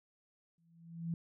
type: tone with exponential growth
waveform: sine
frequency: 167 Hz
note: E3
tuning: 23 cents sharp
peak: -32 dBFS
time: 0.58-1.14 s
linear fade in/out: 2 ms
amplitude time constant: 120 ms
effects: none